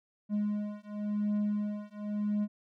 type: beating tone pair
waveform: triangle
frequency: 207.7 / 208.63 Hz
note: G#3 / G#3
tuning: 0 / +8 cents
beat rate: 0.93 Hz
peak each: -31 dBFS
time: 0.29-2.48 s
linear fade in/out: 50 ms
effects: none